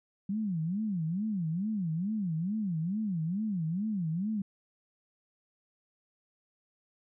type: tone with vibrato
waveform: sine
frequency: 186.2 Hz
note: F#3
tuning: 11 cents sharp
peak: -29 dBFS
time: 0.29-4.42 s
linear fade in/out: 5 ms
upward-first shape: sine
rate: 2.3 Hz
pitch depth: 290 cents each way
effects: none